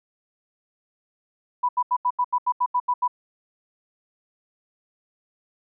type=tone bursts; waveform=sine; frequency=987.8 Hz; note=B5; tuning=in tune; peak=-18 dBFS; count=11; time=1.63-3.079 s; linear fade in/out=10 ms; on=59 ms; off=80 ms; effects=none